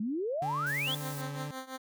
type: exponential sweep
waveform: sine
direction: up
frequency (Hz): 200 to 3520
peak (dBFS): -30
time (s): 0-0.95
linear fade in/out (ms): 5
type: tone with vibrato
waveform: 40% pulse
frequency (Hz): 144.5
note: D3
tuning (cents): -28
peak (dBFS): -36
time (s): 0.42-1.51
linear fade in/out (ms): 2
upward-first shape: square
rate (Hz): 2.1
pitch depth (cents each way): 23
type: high-pass noise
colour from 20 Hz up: white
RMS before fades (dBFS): -45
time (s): 0.66-1.22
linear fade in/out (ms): 10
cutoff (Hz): 5100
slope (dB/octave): 12
type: tone with tremolo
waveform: 10% pulse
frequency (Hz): 261.6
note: C4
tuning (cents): 0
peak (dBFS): -28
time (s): 0.86-1.78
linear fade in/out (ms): 20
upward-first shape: triangle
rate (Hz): 5.9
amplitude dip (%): 90
effects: none